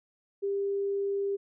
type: tone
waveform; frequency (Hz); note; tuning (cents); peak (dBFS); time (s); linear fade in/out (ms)
sine; 398; G4; +26; -27; 0.42-1.37; 20
effects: none